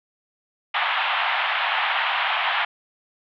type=band-pass noise; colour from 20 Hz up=pink; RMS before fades=-23 dBFS; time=0.74-2.65 s; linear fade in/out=5 ms; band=730 to 3400 Hz; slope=48 dB/octave; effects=none